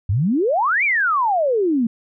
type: exponential two-way sweep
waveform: sine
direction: up then down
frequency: 87.31 to 2436 to 218.5 Hz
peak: -15 dBFS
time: 0.09-1.87 s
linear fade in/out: 5 ms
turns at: 0.84 s
effects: none